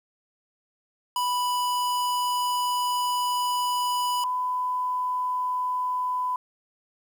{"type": "tone pair in turn", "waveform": ["square", "sine"], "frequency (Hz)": [987.8, 1001], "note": ["B5", "B5"], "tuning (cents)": [0, 23], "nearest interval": "unison", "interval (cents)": 23, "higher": "second", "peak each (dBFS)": -24, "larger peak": "neither", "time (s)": [[1.16, 4.24], [4.24, 6.36]], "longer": "first", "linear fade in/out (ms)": 2, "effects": ["9-bit"]}